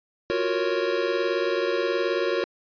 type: chord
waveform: square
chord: Gb major seventh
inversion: third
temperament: equal with one note detuned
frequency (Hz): 351.3 / 370 / 466.2 / 554.4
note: F4 / Gb4 / Bb4 / Db5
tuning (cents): +10 / 0 / 0 / 0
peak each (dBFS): -30 / -29 / -28 / -29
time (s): 0.3-2.44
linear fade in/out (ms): 0
effects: resampled to 11025 Hz